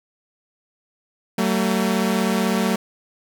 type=tone pair together; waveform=sawtooth; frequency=190 / 225.9 Hz; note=F#3 / A3; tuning=+46 / +46 cents; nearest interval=minor third; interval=300 cents; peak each=-17 dBFS; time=1.38-2.76 s; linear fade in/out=5 ms; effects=none